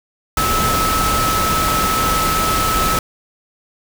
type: tone in noise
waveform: sine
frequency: 1300 Hz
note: E6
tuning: 24 cents flat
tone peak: -17 dBFS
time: 0.37-2.99 s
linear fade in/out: 2 ms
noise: pink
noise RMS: -19 dBFS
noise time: 0.37-2.99 s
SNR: -1 dB
effects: none